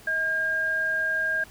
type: tone pair together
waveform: sine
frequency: 636 / 1613.8 Hz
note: D#5 / G6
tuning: +38 / +50 cents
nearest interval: octave + major third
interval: 1612 cents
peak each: -35 / -23 dBFS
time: 0.07-1.44 s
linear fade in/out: 5 ms
effects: pink hiss -50 dBFS RMS until 1.5 s